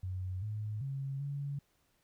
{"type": "tone with pitch steps", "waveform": "sine", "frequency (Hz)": [92.6, 106.4, 136.5, 141.5], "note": ["F#2", "G#2", "C#3", "C#3"], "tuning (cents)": [2, 42, -26, 36], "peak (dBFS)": -35, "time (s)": [0.03, 1.59], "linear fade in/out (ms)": 5, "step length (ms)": 390, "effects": ["pink hiss -74 dBFS RMS until 2.03 s"]}